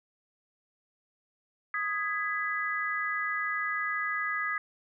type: chord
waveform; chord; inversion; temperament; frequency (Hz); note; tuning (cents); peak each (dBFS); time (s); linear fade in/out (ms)
sine; G# minor; second; just; 1245.9 / 1661.2 / 1993.5; D#6 / G#6 / B6; +2 / 0 / +16; -33; 1.74-4.58; 2
effects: none